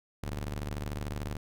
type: ring-modulated tone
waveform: sawtooth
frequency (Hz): 73.42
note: D2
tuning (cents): 0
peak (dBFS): -27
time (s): 0.23-1.37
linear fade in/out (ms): 5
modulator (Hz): 26.6
effects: none